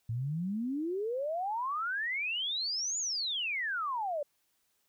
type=exponential two-way sweep; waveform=sine; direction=up then down; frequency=109 to 7040 to 561 Hz; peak=-31 dBFS; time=0.09-4.23 s; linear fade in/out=5 ms; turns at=2.98 s; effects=white hiss -75 dBFS RMS until 4.88 s